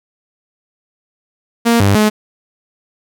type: tone with pitch steps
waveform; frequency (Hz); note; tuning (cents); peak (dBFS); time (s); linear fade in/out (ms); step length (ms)
sawtooth; 233.3 / 99.7 / 213; A#3 / G2 / G#3; +2 / +30 / +44; -5; 1.65-2.1; 20; 150
effects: none